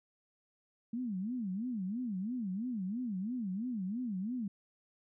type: tone with vibrato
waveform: sine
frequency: 216.1 Hz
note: A3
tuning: 31 cents flat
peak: -34 dBFS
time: 0.93-4.48 s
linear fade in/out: 5 ms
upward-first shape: sine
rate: 3 Hz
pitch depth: 290 cents each way
effects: none